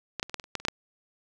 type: clicks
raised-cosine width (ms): 0.2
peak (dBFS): -14 / -11 / -25 / -14 / -19 / -30 / -12 / -28 / -8 / -9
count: 10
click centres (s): 0.197 / 0.229 / 0.296 / 0.343 / 0.398 / 0.441 / 0.553 / 0.6 / 0.651 / 0.684
effects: none